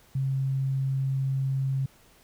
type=tone; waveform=sine; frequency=134.5 Hz; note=C3; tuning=48 cents sharp; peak=-24 dBFS; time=0.15-1.86 s; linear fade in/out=5 ms; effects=pink hiss -58 dBFS RMS until 2.23 s